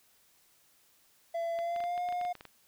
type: tone with pitch glide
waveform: triangle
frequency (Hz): 673 to 713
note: E5 to F5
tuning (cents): +36 to +36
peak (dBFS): -29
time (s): 1.34-2.33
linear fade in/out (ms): 10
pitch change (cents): +100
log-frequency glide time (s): 1.55-2.02
type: clicks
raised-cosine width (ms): 0.3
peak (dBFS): -30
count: 12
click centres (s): 1.589 / 1.762 / 1.804 / 1.839 / 1.978 / 2.088 / 2.125 / 2.213 / 2.251 / 2.353 / 2.409 / 2.453
effects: white hiss -66 dBFS RMS until 2.67 s